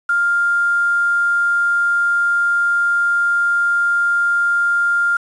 sine tone with quantisation, 1400 Hz, F6, 4 cents sharp, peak -13 dBFS, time 0.09-5.17 s, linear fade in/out 5 ms, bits 6, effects resampled to 24000 Hz

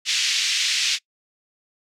pink band-pass noise, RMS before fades -22 dBFS, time 0.05-0.99 s, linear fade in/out 50 ms, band 2400 to 6300 Hz, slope 24 dB/octave, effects noise-tail reverb RT60 0.1 s tail -23 dB re dry

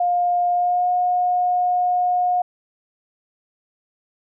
sine tone with pitch glide, 708 to 720 Hz, F5 to F#5, +23 to -47 cents, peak -16 dBFS, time 0-2.42 s, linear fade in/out 5 ms, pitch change +30 cents, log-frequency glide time 0.52-0.9 s, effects none

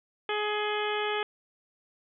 harmonic tone with a mistuned harmonic, 420 Hz, G#4, 19 cents sharp, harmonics 1 / 2 / 3 / 4 / 5 / 6 / 7 / 8, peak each -31 / -34 / -36 / -37 / -38 / -39 / -39 / -40 dBFS, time 0.29-1.23 s, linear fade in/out 2 ms, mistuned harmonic 7, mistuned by +49 cents, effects none

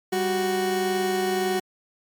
30% pulse tone pair together, 196 / 370.4 Hz, G3 / F#4, 0 / +2 cents, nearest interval major seventh, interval 1102 cents, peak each -27 / -20 dBFS, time 0.12-1.6 s, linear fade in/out 10 ms, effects MP3 96 kbps

